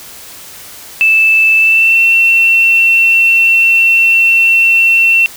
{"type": "tone with pitch glide", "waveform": "sine", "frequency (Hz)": [2637, 2703], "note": ["E7", "E7"], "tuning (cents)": [0, 43], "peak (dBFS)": -5, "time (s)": [1.01, 5.26], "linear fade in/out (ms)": 0, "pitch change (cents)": 43, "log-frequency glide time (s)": [1.58, 2.04], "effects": ["white hiss -32 dBFS RMS until 5.36 s"]}